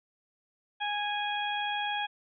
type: harmonic tone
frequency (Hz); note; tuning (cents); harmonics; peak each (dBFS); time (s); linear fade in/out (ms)
827; G#5; -8; 1 / 2 / 3 / 4; -32 / -36 / -38 / -36; 0.8-2.07; 20
effects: none